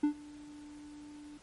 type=tone with ADSR envelope; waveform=triangle; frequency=295.6 Hz; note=D4; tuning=11 cents sharp; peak=-21 dBFS; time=0.03-1.38 s; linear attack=8 ms; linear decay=94 ms; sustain=-24 dB; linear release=11 ms; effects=pink hiss -60 dBFS RMS until 1.42 s + MP3 48 kbps